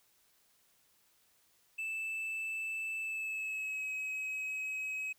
triangle tone with pitch glide, 2637 to 2549 Hz, E7 to D#7, 0 to +41 cents, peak -34 dBFS, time 1.78-5.13 s, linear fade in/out 10 ms, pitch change -59 cents, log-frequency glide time 3-3.87 s, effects white hiss -70 dBFS RMS until 5.18 s

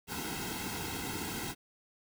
pink noise with comb filter, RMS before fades -38 dBFS, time 0.07-1.55 s, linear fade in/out 50 ms, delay 1.7 ms, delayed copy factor -0.9, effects none

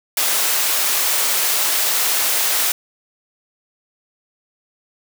white high-pass noise, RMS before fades -18 dBFS, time 0.17-2.72 s, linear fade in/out 2 ms, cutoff 470 Hz, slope 12 dB/octave, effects none

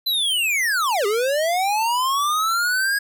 square linear two-way sweep, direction down then up, 4068 to 392 to 1659 Hz, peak -19 dBFS, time 0.06-2.99 s, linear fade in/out 10 ms, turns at 1.06 s, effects none

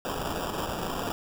blue noise with sample-and-hold, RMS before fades -32 dBFS, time 0.05-1.12 s, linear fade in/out 0 ms, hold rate 2100 Hz, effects none

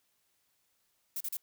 violet noise bursts, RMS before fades -36 dBFS, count 3, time 1.16-1.369 s, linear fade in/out 2 ms, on 45 ms, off 37 ms, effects white hiss -75 dBFS RMS until 1.42 s

